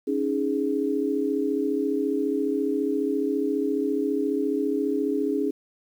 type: chord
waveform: sine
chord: C# suspended second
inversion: none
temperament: just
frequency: 277.2 / 311.8 / 415.8 Hz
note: C#4 / D#4 / G#4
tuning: 0 / +4 / +2 cents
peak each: -26 / -28 / -26 dBFS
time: 0.07-5.51 s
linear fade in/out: 10 ms
effects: 9-bit